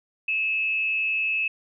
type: tone with frequency modulation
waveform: sine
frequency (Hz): 2600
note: E7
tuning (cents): -24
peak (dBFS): -22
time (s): 0.28-1.48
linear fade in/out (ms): 5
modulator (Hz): 189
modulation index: 0.29
effects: none